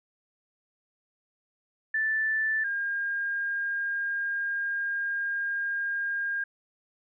sine tone pair in turn, 1760 / 1613.5 Hz, A6 / G6, 0 / +50 cents, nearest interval major second, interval 150 cents, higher first, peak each -24 / -27 dBFS, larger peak first, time 1.94-2.64 / 2.64-6.44 s, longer second, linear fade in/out 5 ms, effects none

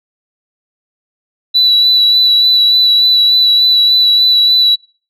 sine tone with vibrato, 3953 Hz, B7, 1 cent sharp, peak -5 dBFS, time 1.54-4.76 s, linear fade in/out 20 ms, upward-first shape sine, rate 3.4 Hz, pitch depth 18 cents each way, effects noise-tail reverb RT60 0.4 s tail -25 dB re dry + tanh soft clip ceiling -2 dBFS

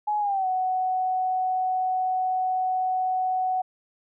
sine tone with pitch glide, 840 to 744 Hz, G#5 to F#5, +19 to +9 cents, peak -22 dBFS, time 0.07-3.62 s, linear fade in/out 10 ms, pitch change -210 cents, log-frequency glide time 0.19-0.47 s, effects none

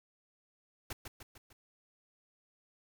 pink noise with echo, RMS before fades -40 dBFS, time 0.9-0.93 s, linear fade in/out 5 ms, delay 150 ms, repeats 4, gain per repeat -5 dB, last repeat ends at 1.53 s, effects none

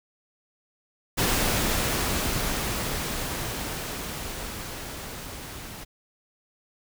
pink noise with level ramp, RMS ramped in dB -23 to -40 dBFS, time 1.17-5.85 s, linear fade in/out 20 ms, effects none

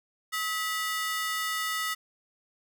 sawtooth ring-modulated tone, 1622 Hz, G#6, 41 cents flat, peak -22 dBFS, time 0.32-1.95 s, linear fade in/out 20 ms, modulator 343 Hz, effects none

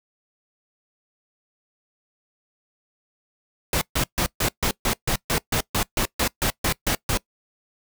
pink noise bursts, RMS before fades -22 dBFS, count 16, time 3.73-7.174 s, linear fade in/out 2 ms, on 84 ms, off 140 ms, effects noise-tail reverb RT60 0.1 s tail -22 dB re dry

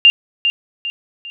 sine tone with echo, 2794 Hz, F7, in tune, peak -4 dBFS, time 0.05-0.1 s, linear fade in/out 0 ms, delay 400 ms, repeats 3, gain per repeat -8 dB, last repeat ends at 1.3 s, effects none

